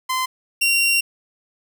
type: tone pair in turn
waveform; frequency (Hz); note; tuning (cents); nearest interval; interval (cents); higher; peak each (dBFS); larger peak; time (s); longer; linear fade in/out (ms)
sawtooth; 1032 / 2755; C6 / F7; -24 / -24; octave + perfect fourth; 1700; second; -16 / -12; second; 0.09-0.26 / 0.61-1.01; second; 10
effects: none